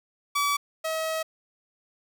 sawtooth tone pair in turn, 1146 / 639.7 Hz, D6 / D#5, -43 / +48 cents, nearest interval minor seventh, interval 1009 cents, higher first, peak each -19 / -23 dBFS, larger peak first, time 0.35-0.57 / 0.84-1.23 s, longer second, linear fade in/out 10 ms, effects none

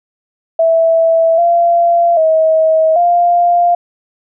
sine tone with pitch steps, 657 / 686 / 638 / 698 Hz, E5 / F5 / D#5 / F5, -6 / -31 / +43 / -1 cents, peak -7 dBFS, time 0.59-3.75 s, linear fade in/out 5 ms, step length 790 ms, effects none

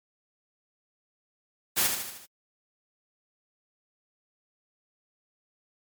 white noise with echo, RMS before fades -24 dBFS, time 1.76-1.88 s, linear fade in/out 20 ms, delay 77 ms, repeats 5, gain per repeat -5 dB, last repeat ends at 2.265 s, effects high-pass 100 Hz 12 dB/octave + MP3 96 kbps

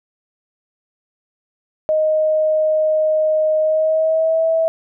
sine tone with pitch glide, 622.3 to 650.6 Hz, D#5 to E5, 0 to -23 cents, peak -13 dBFS, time 1.89-4.68 s, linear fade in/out 0 ms, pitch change +77 cents, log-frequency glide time 3.6-4.45 s, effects none

